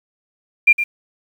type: tone with echo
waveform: sine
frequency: 2388 Hz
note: D7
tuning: 28 cents sharp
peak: -6 dBFS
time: 0.67-0.73 s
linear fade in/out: 10 ms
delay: 110 ms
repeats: 1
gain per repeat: -10 dB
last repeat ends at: 0.84 s
effects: 7-bit